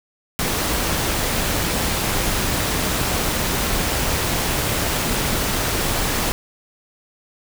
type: noise with amplitude modulation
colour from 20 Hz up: pink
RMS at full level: -20 dBFS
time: 0.39-6.32 s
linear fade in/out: 0 ms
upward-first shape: sine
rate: 202 Hz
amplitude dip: 25%
effects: none